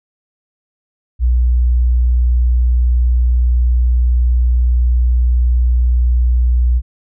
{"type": "tone", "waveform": "sine", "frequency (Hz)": 60.8, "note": "B1", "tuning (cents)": -26, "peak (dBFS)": -9, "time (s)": [1.19, 6.82], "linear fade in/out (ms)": 50, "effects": []}